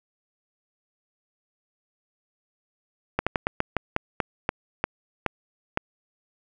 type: slowing click train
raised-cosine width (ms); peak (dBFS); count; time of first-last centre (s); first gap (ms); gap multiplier
0.5; -7; 12; 3.19-5.774; 76; 1.21
effects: none